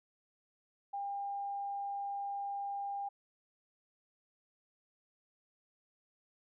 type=tone; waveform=sine; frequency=801 Hz; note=G5; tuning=37 cents sharp; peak=-36 dBFS; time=0.93-3.09 s; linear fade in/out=10 ms; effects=none